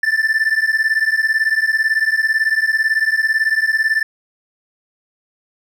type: beating tone pair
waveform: triangle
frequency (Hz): 1759 / 1777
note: A6 / A6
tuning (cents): -1 / +17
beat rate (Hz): 18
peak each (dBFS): -15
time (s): 0.03-4.03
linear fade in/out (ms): 5
effects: none